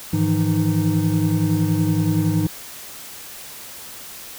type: tone cluster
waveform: triangle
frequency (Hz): 104 / 157.4 / 168.1 / 308.8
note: G#2 / D#3 / E3 / D#4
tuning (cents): +3 / +20 / +34 / -13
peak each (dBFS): -20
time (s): 0.13-2.47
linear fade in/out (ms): 5
effects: white hiss -37 dBFS RMS until 4.38 s